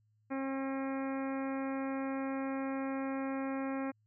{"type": "harmonic tone", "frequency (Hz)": 269.3, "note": "C#4", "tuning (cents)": -50, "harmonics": [1, 2, 3, 4, 5, 6, 7, 8, 9], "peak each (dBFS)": [-35, -41, -45, -47, -49, -51, -52, -53, -54], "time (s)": [0.3, 3.92], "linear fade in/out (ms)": 20, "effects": ["added 107 Hz sine -69 dBFS peak until 4.06 s"]}